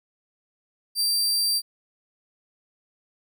sawtooth tone, 4699 Hz, D8, in tune, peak -18 dBFS, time 0.95-1.62 s, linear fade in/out 50 ms, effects none

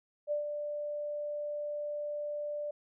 sine tone with ADSR envelope, 590 Hz, D5, 8 cents sharp, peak -28 dBFS, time 0.27-2.71 s, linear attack 45 ms, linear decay 120 ms, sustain -6 dB, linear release 6 ms, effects none

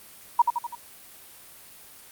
sine tone with echo, 951 Hz, A#5, 34 cents sharp, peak -13 dBFS, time 0.39-0.42 s, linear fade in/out 5 ms, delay 83 ms, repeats 4, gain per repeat -5 dB, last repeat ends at 0.752 s, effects white hiss -48 dBFS RMS until 2.11 s + Opus 32 kbps

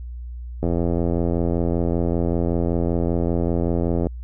click train, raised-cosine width 2 ms, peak -9 dBFS, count 294, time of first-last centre 0.63-4.069 s, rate 85.2 Hz, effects added 60 Hz sine -30 dBFS peak until 4.23 s

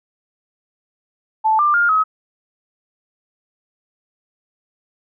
sine tone with pitch steps, 875 / 1189 / 1410 / 1275 Hz, A5 / D6 / F6 / D#6, -10 / +21 / +16 / +42 cents, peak -12 dBFS, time 1.44-2.04 s, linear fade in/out 20 ms, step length 150 ms, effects none

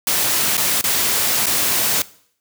white noise with dropouts, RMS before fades -18 dBFS, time 0.07-2.02 s, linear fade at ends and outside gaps 2 ms, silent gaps 0.57-0.577 / 0.812-0.84 / 1.459-1.466 s, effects noise-tail reverb RT60 0.6 s tail -20 dB re dry + high-pass 80 Hz 12 dB/octave

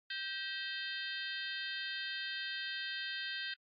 harmonic tone with a mistuned harmonic, 523.3 Hz, C5, in tune, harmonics 3 / 4 / 5 / 6 / 7 / 8 / 9, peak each -42 / -46 / -48 / -45 / -46 / -48 / -50 dBFS, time 0.1-3.54 s, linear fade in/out 5 ms, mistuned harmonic 4, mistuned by -150 cents, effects AAC 32 kbps

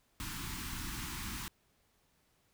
pink band-stop noise, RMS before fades -41 dBFS, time 0.2-1.48 s, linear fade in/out 0 ms, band 340 to 900 Hz, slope 48 dB/octave, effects pink hiss -73 dBFS RMS until 2.53 s

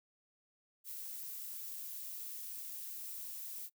violet noise, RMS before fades -45 dBFS, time 0.84-3.7 s, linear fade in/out 50 ms, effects noise-tail reverb RT60 0.1 s tail -23 dB re dry

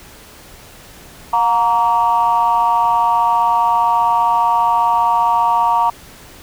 sine tone with amplitude modulation, 932.3 Hz, A#5, in tune, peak -6 dBFS, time 1.33-5.9 s, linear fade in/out 5 ms, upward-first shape sine, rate 215 Hz, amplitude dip 100%, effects tanh soft clip ceiling -3 dBFS + pink hiss -40 dBFS RMS until 6.42 s

